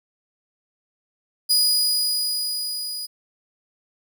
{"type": "tone with level ramp", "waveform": "sawtooth", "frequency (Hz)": 4925, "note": "D#8", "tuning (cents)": -19, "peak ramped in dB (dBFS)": [-12, -26], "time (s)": [1.49, 3.07], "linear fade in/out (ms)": 20, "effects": []}